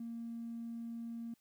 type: tone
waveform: triangle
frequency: 231.7 Hz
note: A#3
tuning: 10 cents flat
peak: -37 dBFS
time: 0-1.34 s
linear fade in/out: 5 ms
effects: tanh soft clip ceiling -38 dBFS + white hiss -75 dBFS RMS until 1.4 s